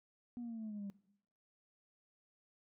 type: exponential sweep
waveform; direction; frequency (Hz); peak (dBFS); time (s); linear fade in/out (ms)
sine; down; 244.6 to 196; -40; 0.37-0.9; 0
effects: noise-tail reverb RT60 0.8 s tail -21 dB re dry + tanh soft clip ceiling -39 dBFS